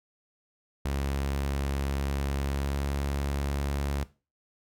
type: tone with pitch glide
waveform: sawtooth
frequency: 69.3 to 70.23 Hz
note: C#2 to C#2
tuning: 0 to +23 cents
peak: -24 dBFS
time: 0.85-4.04 s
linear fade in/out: 5 ms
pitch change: +23 cents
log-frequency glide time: 2.43-2.83 s
effects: noise-tail reverb RT60 0.3 s tail -17 dB re dry